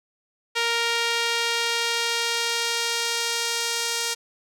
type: tone with band-pass filter sweep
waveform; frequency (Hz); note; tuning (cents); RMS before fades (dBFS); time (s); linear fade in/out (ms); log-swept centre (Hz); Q
sawtooth; 466.2; A#4; 0; -25; 0.55-4.15; 20; 3100 to 5900; 0.93
effects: none